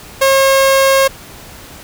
sawtooth tone, 540 Hz, C#5, 45 cents flat, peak -4 dBFS, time 0.21-1.08 s, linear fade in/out 10 ms, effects pink hiss -35 dBFS RMS until 1.83 s

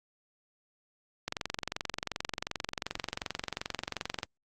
click train, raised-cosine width 0.2 ms, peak -15 dBFS, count 68, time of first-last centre 1.28-4.232 s, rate 22.7 Hz, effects Opus 48 kbps

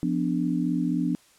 sine chord, B diminished, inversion second, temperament equal with one note detuned, 174.61 / 250 / 293.7 Hz, F3 / B3 / D4, 0 / +21 / 0 cents, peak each -27 dBFS, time 0.03-1.15 s, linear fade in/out 0 ms, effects white hiss -58 dBFS RMS until 1.38 s + low-pass 10000 Hz 12 dB/octave

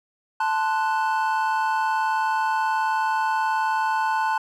triangle chord, F# diminished, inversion first, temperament equal with one note detuned, 880 / 1038.7 / 1480 Hz, A5 / C6 / F#6, 0 / -13 / 0 cents, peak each -20 / -26 / -26 dBFS, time 0.4-4.38 s, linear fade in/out 5 ms, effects none

